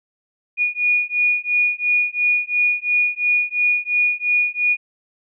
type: beating tone pair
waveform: sine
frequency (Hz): 2449 / 2451.9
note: D#7 / D#7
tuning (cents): -28 / -26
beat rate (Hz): 2.9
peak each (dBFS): -19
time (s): 0.57-4.77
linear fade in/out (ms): 50
effects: none